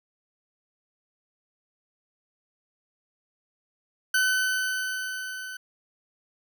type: tone with level ramp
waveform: 40% pulse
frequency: 1514 Hz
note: F#6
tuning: 39 cents sharp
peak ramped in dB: -19 to -35 dBFS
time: 4.14-5.57 s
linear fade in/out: 5 ms
effects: none